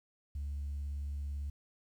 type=tone with vibrato; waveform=sine; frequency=71.4 Hz; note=D2; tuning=48 cents flat; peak=-34 dBFS; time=0.35-1.5 s; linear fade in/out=5 ms; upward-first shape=sine; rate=18 Hz; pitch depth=19 cents each way; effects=tanh soft clip ceiling -33 dBFS + 11-bit